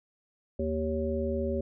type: harmonic tone with a mistuned harmonic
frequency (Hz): 77.78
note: D#2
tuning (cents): 0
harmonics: 1 / 3 / 5 / 7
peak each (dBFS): -33 / -33 / -33 / -33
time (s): 0.59-1.61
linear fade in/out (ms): 5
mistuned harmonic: 7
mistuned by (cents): +35
effects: none